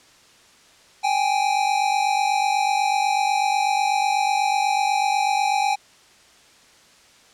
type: tone pair together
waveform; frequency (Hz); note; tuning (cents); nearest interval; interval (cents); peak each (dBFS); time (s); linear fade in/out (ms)
square; 784 / 832.1; G5 / G#5; 0 / +3; minor second; 103; -22; 1.03-5.76; 20
effects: white hiss -52 dBFS RMS until 7.33 s + low-pass 7000 Hz 12 dB/octave